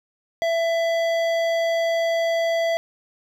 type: tone with hard clipping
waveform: sine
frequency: 666 Hz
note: E5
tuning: 18 cents sharp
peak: -21 dBFS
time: 0.42-2.77 s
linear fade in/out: 0 ms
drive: 13 dB
effects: none